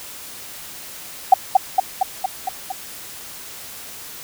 sine tone with echo, 761 Hz, F#5, 48 cents sharp, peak -3 dBFS, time 1.32-1.34 s, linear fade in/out 5 ms, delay 230 ms, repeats 6, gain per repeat -3 dB, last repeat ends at 2.72 s, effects white hiss -36 dBFS RMS until 4.23 s

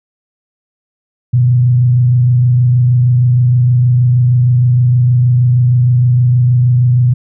sine tone with frequency modulation, 123.47 Hz, B2, in tune, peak -6 dBFS, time 1.33-7.14 s, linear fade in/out 10 ms, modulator 26.4 Hz, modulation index 0.31, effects none

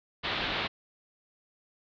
white low-pass noise, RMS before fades -32 dBFS, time 0.23-0.68 s, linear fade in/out 20 ms, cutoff 4000 Hz, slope 48 dB/octave, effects none

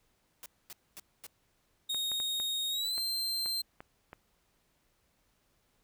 white noise bursts, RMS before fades -46 dBFS, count 4, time 0.43-1.266 s, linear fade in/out 0 ms, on 29 ms, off 240 ms
40% pulse tone with pitch glide, 3729 to 4138 Hz, A#7 to C8, 0 to -20 cents, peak -30 dBFS, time 1.89-3.62 s, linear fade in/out 10 ms, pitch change +180 cents, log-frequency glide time 2.7-2.98 s
clicks, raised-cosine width 0.5 ms, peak -30 dBFS, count 8, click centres 1.946 / 2.117 / 2.201 / 2.4 / 2.98 / 3.46 / 3.805 / 4.131 s
effects pink hiss -73 dBFS RMS until 5.83 s

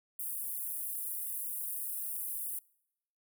pink high-pass noise, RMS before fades -38 dBFS, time 0.19-2.59 s, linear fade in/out 5 ms, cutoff 9700 Hz, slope 48 dB/octave, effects noise-tail reverb RT60 0.8 s tail -25 dB re dry

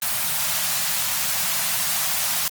white band-stop noise, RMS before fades -23 dBFS, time 0.02-2.48 s, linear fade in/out 2 ms, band 210 to 590 Hz, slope 48 dB/octave, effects high-pass 100 Hz 12 dB/octave + Opus 24 kbps

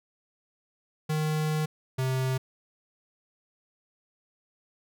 square tone pair in turn, 154.5 / 130.56 Hz, D#3 / C3, -12 / -3 cents, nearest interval minor third, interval 291 cents, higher first, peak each -26 dBFS, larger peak neither, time 1.09-1.66 / 1.98-2.38 s, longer first, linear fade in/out 10 ms, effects none

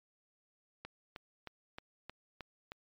click train, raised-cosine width 0.3 ms, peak -28 dBFS, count 7, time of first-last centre 0.85-2.719 s, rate 3.21 Hz, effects MP3 96 kbps

